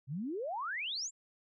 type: exponential sweep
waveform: sine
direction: up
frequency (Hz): 123.47 to 7630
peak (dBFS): -35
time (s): 0.07-1.11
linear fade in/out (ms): 50
effects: none